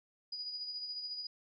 sine tone with tremolo, 4916 Hz, D#8, 22 cents flat, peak -37 dBFS, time 0.32-1.27 s, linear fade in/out 5 ms, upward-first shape sine, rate 14 Hz, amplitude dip 45%, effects none

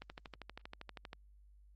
click train, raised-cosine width 0.3 ms, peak -30 dBFS, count 15, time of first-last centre 0.02-1.131 s, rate 12.6 Hz, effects added 50 Hz sine -59 dBFS peak until 1.75 s + Opus 32 kbps

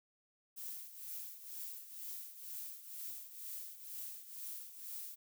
violet noise with tremolo, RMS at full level -44 dBFS, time 0.56-5.16 s, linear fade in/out 20 ms, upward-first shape triangle, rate 2.1 Hz, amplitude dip 75%, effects none

